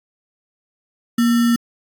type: tone with sample-and-hold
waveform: sine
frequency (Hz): 236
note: A#3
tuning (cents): +22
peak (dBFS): -12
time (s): 1.18-1.56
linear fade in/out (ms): 5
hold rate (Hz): 1575
effects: AAC 64 kbps